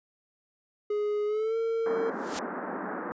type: tone with pitch glide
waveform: triangle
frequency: 417.1 to 454.9 Hz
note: G#4 to A#4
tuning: +7 to -42 cents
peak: -24 dBFS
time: 0.9-2.1 s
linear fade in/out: 5 ms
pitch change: +151 cents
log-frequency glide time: 1.26-1.57 s
type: band-pass noise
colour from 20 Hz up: pink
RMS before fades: -35 dBFS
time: 1.86-3.12 s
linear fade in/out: 0 ms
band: 200 to 1700 Hz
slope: 48 dB/octave
type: noise with exponential growth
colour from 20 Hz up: white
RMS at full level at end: -31 dBFS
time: 2.1-2.39 s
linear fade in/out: 1 ms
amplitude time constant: 61 ms
effects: resampled to 16000 Hz